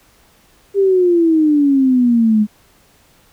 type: exponential sweep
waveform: sine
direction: down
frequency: 402.4 to 207.7 Hz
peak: -9 dBFS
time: 0.74-2.47 s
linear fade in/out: 50 ms
effects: pink hiss -52 dBFS RMS until 3.32 s